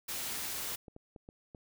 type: noise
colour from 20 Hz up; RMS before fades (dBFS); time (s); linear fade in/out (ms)
white; -38; 0.08-0.76; 10
type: clicks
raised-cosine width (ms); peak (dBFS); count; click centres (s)
2; -35; 5; 0.882 / 0.964 / 1.162 / 1.289 / 1.548
effects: none